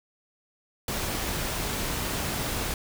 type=noise; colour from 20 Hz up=pink; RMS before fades=-30 dBFS; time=0.88-2.74 s; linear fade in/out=2 ms; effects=none